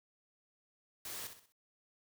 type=noise with echo; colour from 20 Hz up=white; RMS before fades=-44 dBFS; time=1.05-1.27 s; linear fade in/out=2 ms; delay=63 ms; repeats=4; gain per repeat=-8 dB; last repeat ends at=1.522 s; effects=none